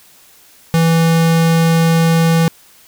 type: tone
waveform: square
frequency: 164.8 Hz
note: E3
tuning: in tune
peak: -10 dBFS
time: 0.74-2.48 s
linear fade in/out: 0 ms
effects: white hiss -46 dBFS RMS until 2.87 s